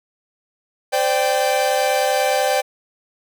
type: chord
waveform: 45% pulse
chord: C suspended second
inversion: none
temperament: equal with one note detuned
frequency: 517.2 / 587.3 / 784 Hz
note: C5 / D5 / G5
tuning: -20 / 0 / 0 cents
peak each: -21 / -21 / -20 dBFS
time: 0.92-2.62 s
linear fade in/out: 20 ms
effects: none